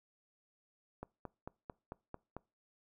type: click train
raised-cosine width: 1 ms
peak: -29 dBFS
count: 7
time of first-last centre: 1.03-2.366 s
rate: 4.49 Hz
effects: noise-tail reverb RT60 0.3 s tail -24 dB re dry